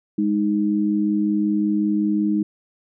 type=tone pair together; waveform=sine; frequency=206 / 311.4 Hz; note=G#3 / D#4; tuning=-14 / +2 cents; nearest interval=perfect fifth; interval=716 cents; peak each=-20 dBFS; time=0.18-2.43 s; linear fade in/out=5 ms; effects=none